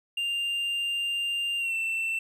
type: tone with pitch glide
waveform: triangle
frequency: 2794 to 2682 Hz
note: F7 to E7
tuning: 0 to +29 cents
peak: -25 dBFS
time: 0.17-2.19 s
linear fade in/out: 5 ms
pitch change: -71 cents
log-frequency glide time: 1.58-1.74 s
effects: none